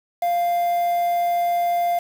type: tone with quantisation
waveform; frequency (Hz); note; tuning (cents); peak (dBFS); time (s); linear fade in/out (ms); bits
triangle; 697; F5; -4; -16; 0.22-1.99; 5; 6
effects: none